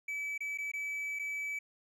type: tone with dropouts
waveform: triangle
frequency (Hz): 2297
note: D7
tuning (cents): -39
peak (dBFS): -33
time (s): 0.08-1.59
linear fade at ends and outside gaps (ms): 5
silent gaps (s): 0.379-0.405 / 0.576-0.584 / 0.717-0.735 / 1.19-1.194
effects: none